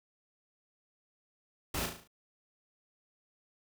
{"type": "noise with echo", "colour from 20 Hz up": "pink", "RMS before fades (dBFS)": -35, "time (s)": [1.74, 1.86], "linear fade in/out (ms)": 5, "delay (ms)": 36, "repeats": 6, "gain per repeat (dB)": -5, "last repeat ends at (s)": 2.076, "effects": []}